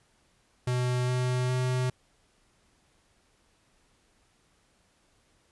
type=tone with pitch steps; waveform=square; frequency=124.8 / 125.96 / 127.13 Hz; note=B2 / B2 / C3; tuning=+19 / +35 / -49 cents; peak=-26 dBFS; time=0.67-1.9 s; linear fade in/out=5 ms; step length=410 ms; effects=pink hiss -67 dBFS RMS until 5.51 s + resampled to 24000 Hz